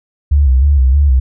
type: tone with vibrato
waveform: sine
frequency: 68.2 Hz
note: C#2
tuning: 28 cents flat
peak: -6 dBFS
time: 0.31-1.2 s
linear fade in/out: 10 ms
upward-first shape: square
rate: 3.2 Hz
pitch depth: 92 cents each way
effects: none